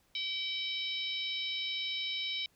harmonic tone with a mistuned harmonic, 767 Hz, G5, 38 cents flat, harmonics 3 / 4 / 5 / 6 / 7, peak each -40 / -38 / -37 / -49 / -44 dBFS, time 0.15-2.46 s, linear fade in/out 2 ms, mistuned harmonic 7, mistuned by -29 cents, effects pink hiss -70 dBFS RMS until 2.55 s

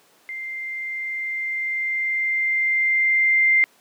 sine tone with level ramp, 2093 Hz, C7, in tune, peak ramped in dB -29 to -13 dBFS, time 0.29-3.64 s, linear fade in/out 0 ms, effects pink hiss -56 dBFS RMS until 3.8 s + high-pass 300 Hz 12 dB/octave

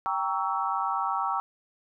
sine chord, G diminished seventh, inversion none, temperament equal with one note detuned, 784 / 932.3 / 1126.8 / 1318.5 Hz, G5 / Bb5 / Db6 / Fb6, 0 / 0 / +28 / 0 cents, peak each -31 dBFS, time 0.06-1.4 s, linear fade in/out 0 ms, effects none

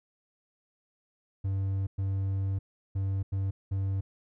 triangle tone bursts at uneven times, 97 Hz, G2, 18 cents flat, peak -25 dBFS, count 5, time 1.44-1.87 / 1.98-2.59 / 2.95-3.23 / 3.32-3.51 / 3.71-4.01 s, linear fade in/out 10 ms, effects none

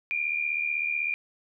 sine tone pair together, 2344 / 2420 Hz, D7 / D#7, -4 / -49 cents, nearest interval minor second, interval 55 cents, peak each -31 / -27 dBFS, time 0.11-1.14 s, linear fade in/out 0 ms, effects none

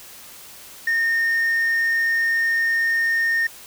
sine tone, 1832 Hz, A#6, 31 cents flat, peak -15 dBFS, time 0.87-3.47 s, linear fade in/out 5 ms, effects tanh soft clip ceiling -16 dBFS + white hiss -42 dBFS RMS until 3.66 s

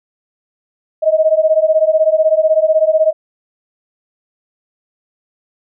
sine beating tone pair, 622.3 / 638.3 Hz, D#5 / D#5, 0 / +44 cents, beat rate 16 Hz, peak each -12 dBFS, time 1.02-3.13 s, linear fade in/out 20 ms, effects none

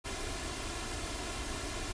pink noise with comb filter, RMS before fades -38 dBFS, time 0.04-1.93 s, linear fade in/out 20 ms, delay 2.9 ms, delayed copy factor +0.6, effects resampled to 22050 Hz

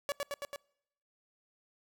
sawtooth tone with echo, 569 Hz, C#5, 45 cents sharp, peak -27 dBFS, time 0.09-0.12 s, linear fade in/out 0 ms, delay 110 ms, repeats 4, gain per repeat -2 dB, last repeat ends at 0.56 s, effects noise-tail reverb RT60 0.8 s tail -26 dB re dry

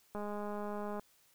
click train, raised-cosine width 1 ms, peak -28 dBFS, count 176, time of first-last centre 0.15-0.995 s, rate 207 Hz, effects white hiss -68 dBFS RMS until 1.34 s

